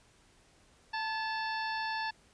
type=harmonic tone with a mistuned harmonic; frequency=887 Hz; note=A5; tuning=14 cents sharp; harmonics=1 / 2 / 3 / 4 / 5 / 6; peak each=-35 / -37 / -44 / -48 / -44 / -49 dBFS; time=0.93-2.11 s; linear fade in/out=10 ms; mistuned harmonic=2; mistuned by=-51 cents; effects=pink hiss -64 dBFS RMS until 2.33 s + resampled to 22050 Hz